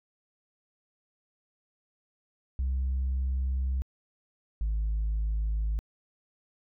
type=tone pair in turn; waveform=sine; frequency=65.41 / 53.3 Hz; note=C2 / G#1; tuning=0 / +46 cents; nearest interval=major third; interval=354 cents; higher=first; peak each=-24 dBFS; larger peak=neither; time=2.59-3.82 / 4.61-5.79 s; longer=first; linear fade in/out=0 ms; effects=tanh soft clip ceiling -24 dBFS